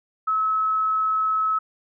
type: tone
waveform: sine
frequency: 1292 Hz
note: E6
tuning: 35 cents flat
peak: -19 dBFS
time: 0.27-1.59 s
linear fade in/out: 10 ms
effects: none